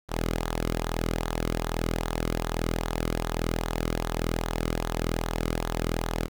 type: tone with flanger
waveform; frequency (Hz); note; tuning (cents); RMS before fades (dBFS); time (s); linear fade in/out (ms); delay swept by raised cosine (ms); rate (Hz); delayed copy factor
sawtooth; 41.2; E1; 0; -29; 0.08-6.29; 50; 0.38 to 1.2; 2.5; -0.6
effects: 8-bit